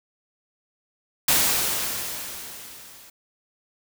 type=noise with level ramp; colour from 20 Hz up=white; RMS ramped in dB=-18 to -48 dBFS; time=1.28-3.1 s; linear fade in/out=5 ms; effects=none